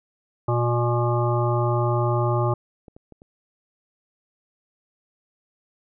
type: harmonic tone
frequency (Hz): 120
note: B2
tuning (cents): -49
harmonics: 1 / 3 / 5 / 7 / 9 / 10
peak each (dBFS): -21 / -26 / -28 / -29 / -31 / -31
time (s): 0.48-2.54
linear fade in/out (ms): 5
type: clicks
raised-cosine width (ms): 2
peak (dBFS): -30 / -31 / -31 / -34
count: 4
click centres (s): 2.882 / 2.965 / 3.123 / 3.219
effects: none